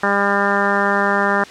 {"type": "harmonic tone", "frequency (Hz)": 200.5, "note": "G3", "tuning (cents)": 39, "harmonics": [1, 2, 3, 4, 5, 6, 7, 8, 9], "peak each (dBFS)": [-23, -23, -23, -23, -23, -23, -23, -23, -23], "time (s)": [0.03, 1.44], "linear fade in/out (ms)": 5, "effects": ["white hiss -38 dBFS RMS until 1.5 s", "low-pass 5000 Hz 12 dB/octave"]}